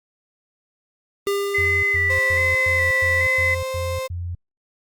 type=tone with exponential decay; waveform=square; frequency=400.9 Hz; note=G4; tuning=39 cents sharp; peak=-19 dBFS; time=1.27-3.44 s; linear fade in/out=0 ms; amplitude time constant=470 ms
type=tone with vibrato; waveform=sine; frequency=2003 Hz; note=B6; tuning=24 cents sharp; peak=-17 dBFS; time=1.54-3.55 s; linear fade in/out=10 ms; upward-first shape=square; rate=1.2 Hz; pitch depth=29 cents each way
type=tone bursts; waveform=sine; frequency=87.31 Hz; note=F2; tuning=in tune; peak=-25 dBFS; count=8; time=1.58-4.35 s; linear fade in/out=5 ms; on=250 ms; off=110 ms
type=tone; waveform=35% pulse; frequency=523.3 Hz; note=C5; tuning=in tune; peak=-23 dBFS; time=2.09-4.08 s; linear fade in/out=20 ms
effects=Opus 32 kbps